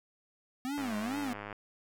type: tone with vibrato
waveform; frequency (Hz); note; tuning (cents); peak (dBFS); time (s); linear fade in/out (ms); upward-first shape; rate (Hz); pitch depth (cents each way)
square; 246.9; B3; 0; -34; 0.65-1.33; 0; sine; 2.3; 280
type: click train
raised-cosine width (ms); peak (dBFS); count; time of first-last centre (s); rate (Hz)
0.5; -26; 78; 0.78-1.528; 103
effects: none